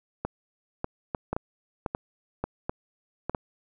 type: clicks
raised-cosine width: 1 ms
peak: -14 dBFS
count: 11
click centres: 0.25 / 0.844 / 1.148 / 1.33 / 1.365 / 1.862 / 1.949 / 2.44 / 2.695 / 3.296 / 3.348 s
effects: none